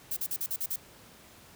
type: noise bursts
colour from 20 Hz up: violet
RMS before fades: -32 dBFS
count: 7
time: 0.11-0.76 s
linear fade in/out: 5 ms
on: 56 ms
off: 43 ms
effects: pink hiss -54 dBFS RMS until 1.55 s + high-pass 60 Hz 12 dB/octave